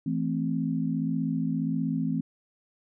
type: chord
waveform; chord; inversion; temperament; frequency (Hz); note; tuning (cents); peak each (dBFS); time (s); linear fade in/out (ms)
sine; A minor; second; equal; 164.81 / 220 / 261.6; E3 / A3 / C4; 0 / 0 / 0; -29 / -31 / -29; 0.06-2.21; 5
effects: none